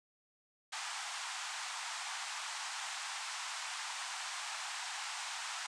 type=band-pass noise; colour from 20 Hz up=pink; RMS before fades=-42 dBFS; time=0.72-5.67 s; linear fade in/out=10 ms; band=780 to 8800 Hz; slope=48 dB/octave; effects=none